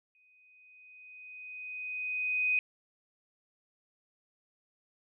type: tone with exponential growth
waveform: sine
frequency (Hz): 2500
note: D#7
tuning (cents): +8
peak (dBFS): -24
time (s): 0.15-2.59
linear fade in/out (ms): 1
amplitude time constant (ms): 530
effects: none